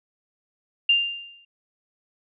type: tone with exponential decay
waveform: sine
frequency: 2794 Hz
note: F7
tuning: in tune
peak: -13 dBFS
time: 0.89-1.45 s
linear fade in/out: 5 ms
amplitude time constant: 120 ms
effects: none